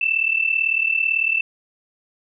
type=tone pair together; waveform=sine; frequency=2637 / 2675 Hz; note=E7 / E7; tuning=0 / +25 cents; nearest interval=unison; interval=25 cents; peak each=-20 dBFS; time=0.01-1.41 s; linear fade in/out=5 ms; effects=none